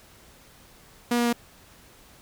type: tone with pitch steps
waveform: sawtooth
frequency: 240 / 238.6 / 237.2 Hz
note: B3 / A#3 / A#3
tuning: -49 / +41 / +30 cents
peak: -17 dBFS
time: 1.11-1.329 s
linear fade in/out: 5 ms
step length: 73 ms
effects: pink hiss -53 dBFS RMS until 2.21 s